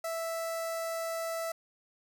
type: tone with notch filter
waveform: sawtooth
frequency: 659.3 Hz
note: E5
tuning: in tune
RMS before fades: -35 dBFS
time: 0.04-1.52 s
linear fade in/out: 5 ms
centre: 3100 Hz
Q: 1.2
effects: none